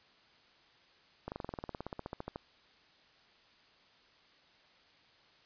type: slowing click train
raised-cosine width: 1 ms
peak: -25 dBFS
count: 20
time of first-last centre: 1.28-2.359 s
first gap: 39 ms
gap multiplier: 1.04
effects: white hiss -64 dBFS RMS until 5.45 s + resampled to 11025 Hz